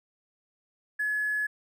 triangle tone with hard clipping, 1700 Hz, G#6, 40 cents sharp, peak -26 dBFS, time 0.99-1.47 s, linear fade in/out 10 ms, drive 3 dB, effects none

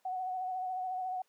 sine tone with vibrato, 742 Hz, F#5, 5 cents sharp, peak -33 dBFS, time 0.05-1.22 s, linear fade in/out 5 ms, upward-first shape sine, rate 14 Hz, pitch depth 30 cents each way, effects pink hiss -73 dBFS RMS until 1.28 s + high-pass 400 Hz 12 dB/octave

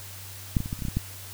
clicks, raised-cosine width 5 ms, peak -9 / -17 / -22 / -17 / -28 / -19 / -17 / -17 / -12 dBFS, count 9, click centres 0.568 / 0.604 / 0.659 / 0.729 / 0.791 / 0.822 / 0.852 / 0.884 / 0.97 s, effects added 96 Hz sine -43 dBFS peak until 1.33 s + white hiss -43 dBFS RMS until 1.33 s

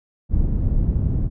pink low-pass noise, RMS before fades -19 dBFS, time 0.29-1.3 s, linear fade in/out 50 ms, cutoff 150 Hz, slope 12 dB/octave, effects none

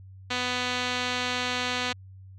5% pulse tone with low-pass filter, 248.7 Hz, B3, 12 cents sharp, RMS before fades -29 dBFS, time 0.3-1.93 s, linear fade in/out 10 ms, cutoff 4700 Hz, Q 5.2, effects added 95 Hz sine -44 dBFS peak until 2.38 s

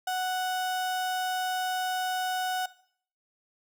35% pulse tone, 740 Hz, F#5, in tune, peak -26 dBFS, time 0.07-2.66 s, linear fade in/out 5 ms, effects noise-tail reverb RT60 0.6 s tail -19 dB re dry

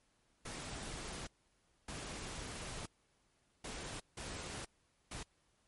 pink noise bursts at uneven times, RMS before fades -45 dBFS, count 5, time 0.45-1.27 / 1.88-2.86 / 3.64-4 / 4.17-4.65 / 5.11-5.23 s, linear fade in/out 5 ms, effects pink hiss -75 dBFS RMS until 5.67 s + MP3 48 kbps

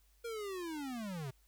square linear sweep, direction down, 474.8 to 124.5 Hz, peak -40 dBFS, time 0.24-1.31 s, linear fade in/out 10 ms, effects added 50 Hz sine -66 dBFS peak until 1.47 s + white hiss -73 dBFS RMS until 1.47 s

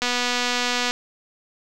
click train, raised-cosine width 0.2 ms, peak -6 dBFS, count 219, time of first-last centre 0.02-0.91 s, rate 245 Hz, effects none

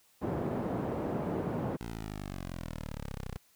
pink band-pass noise, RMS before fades -34 dBFS, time 0.21-1.77 s, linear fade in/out 20 ms, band 140 to 640 Hz, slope 12 dB/octave
10% pulse exponential sweep, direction down, 58.9 to 30.53 Hz, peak -30 dBFS, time 1.81-3.37 s, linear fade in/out 0 ms
effects white hiss -66 dBFS RMS until 3.55 s

